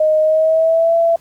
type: tone with pitch glide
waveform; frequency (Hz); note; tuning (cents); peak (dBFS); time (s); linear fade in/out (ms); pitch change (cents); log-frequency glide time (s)
sine; 621 to 669.4; D#5 to E5; -3 to +26; -10; 0-1.16; 5; +129; 0.21-0.95
effects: pink hiss -51 dBFS RMS until 1.2 s + Opus 48 kbps